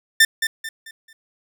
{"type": "tone with echo", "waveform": "sawtooth", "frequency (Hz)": 1792, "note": "A6", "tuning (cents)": 31, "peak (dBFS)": -6, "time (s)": [0.2, 0.25], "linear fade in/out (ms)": 5, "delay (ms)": 220, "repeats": 4, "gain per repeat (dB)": -9, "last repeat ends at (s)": 1.13, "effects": []}